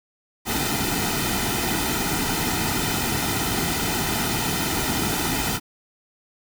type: noise with comb filter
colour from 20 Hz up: pink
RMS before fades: -24 dBFS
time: 0.45-5.6 s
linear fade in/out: 50 ms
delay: 1.8 ms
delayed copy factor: -0.7
effects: none